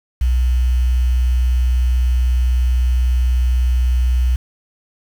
sine tone with quantisation, 61.9 Hz, B1, 5 cents sharp, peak -12 dBFS, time 0.21-4.36 s, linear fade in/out 5 ms, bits 6, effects none

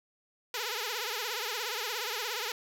5% pulse tone with vibrato, 455.7 Hz, A#4, 39 cents flat, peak -21 dBFS, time 0.54-2.52 s, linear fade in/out 2 ms, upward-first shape triangle, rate 17 Hz, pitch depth 210 cents each way, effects none

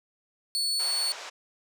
35% pulse tone, 4424 Hz, C#8, 4 cents flat, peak -24 dBFS, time 0.55-1.12 s, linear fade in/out 0 ms
pink band-pass noise, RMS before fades -41 dBFS, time 0.79-1.3 s, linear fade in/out 10 ms, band 570 to 6900 Hz, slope 24 dB/octave
effects none

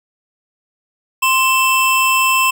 square tone pair together, 1046.5 / 2654 Hz, C6 / E7, 0 / +11 cents, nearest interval octave + major third, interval 1611 cents, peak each -15 dBFS, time 1.22-2.51 s, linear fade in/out 10 ms, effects none

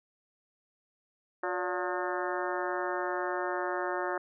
harmonic tone with a mistuned harmonic, 179.9 Hz, F#3, 48 cents flat, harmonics 2 / 3 / 4 / 5 / 6 / 7 / 8 / 9 / 10, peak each -35 / -37 / -38 / -39 / -40 / -40 / -41 / -42 / -42 dBFS, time 1.43-4.18 s, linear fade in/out 5 ms, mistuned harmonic 3, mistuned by +92 cents, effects none

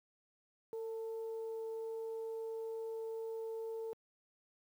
sine tone with frequency modulation, 449.8 Hz, A4, 38 cents sharp, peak -39 dBFS, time 0.73-3.93 s, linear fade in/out 0 ms, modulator 436 Hz, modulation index 0.31, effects high-pass 100 Hz 12 dB/octave + 11-bit

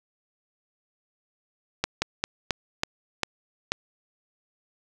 slowing click train, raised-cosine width 0.2 ms, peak -6 dBFS, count 7, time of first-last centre 1.84-3.72 s, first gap 180 ms, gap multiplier 1.22, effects none

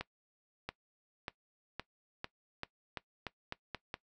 accelerating click train, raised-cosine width 0.3 ms, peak -22 dBFS, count 11, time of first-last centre 0.01-3.941 s, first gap 680 ms, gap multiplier 0.87, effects noise-tail reverb RT60 0.1 s tail -19 dB re dry

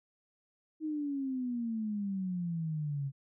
sine exponential sweep, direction down, 316.6 to 135.5 Hz, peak -32 dBFS, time 0.8-3.12 s, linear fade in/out 50 ms, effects none

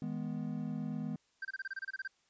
triangle chord, G# minor, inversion second, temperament equal with one note detuned, 159.02 / 207.7 / 246.9 Hz, D#3 / G#3 / B3, +38 / 0 / 0 cents, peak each -38 dBFS, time 0.02-1.16 s, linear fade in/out 2 ms
triangle tone bursts, 1568 Hz, G6, in tune, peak -35 dBFS, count 12, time 1.42-2.077 s, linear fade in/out 5 ms, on 30 ms, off 27 ms
effects white hiss -73 dBFS RMS until 2.29 s + resampled to 16000 Hz

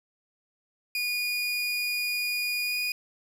30% pulse tone with pitch glide, 2447 to 2463 Hz, D#7 to D#7, -29 to -18 cents, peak -24 dBFS, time 0.95-2.92 s, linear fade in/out 2 ms, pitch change +11 cents, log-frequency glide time 2.64-2.75 s, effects 10-bit

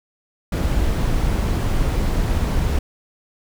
brown noise, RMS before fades -19 dBFS, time 0.52-2.79 s, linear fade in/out 5 ms, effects none

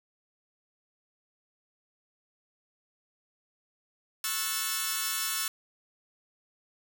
5% pulse chord, F# minor seventh, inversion second, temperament equal with one note detuned, 1092.2 / 1318.5 / 1480 / 1760 Hz, C#6 / E6 / F#6 / A6, -26 / 0 / 0 / 0 cents, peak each -24 / -22 / -24 / -24 dBFS, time 4.24-5.48 s, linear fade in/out 2 ms, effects none

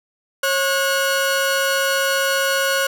sawtooth tone pair together, 545 / 1455 Hz, C#5 / F#6, -29 / -29 cents, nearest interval octave + perfect fourth, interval 1700 cents, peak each -16 dBFS, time 0.43-2.87 s, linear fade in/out 5 ms, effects none

